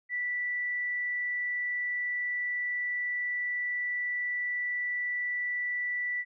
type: tone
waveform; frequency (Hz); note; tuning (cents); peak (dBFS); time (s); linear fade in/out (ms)
sine; 1966; B6; -8; -29; 0.09-6.25; 50
effects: none